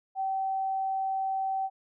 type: tone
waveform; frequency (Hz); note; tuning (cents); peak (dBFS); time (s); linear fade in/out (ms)
sine; 770; G5; -31; -27; 0.15-1.7; 50
effects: none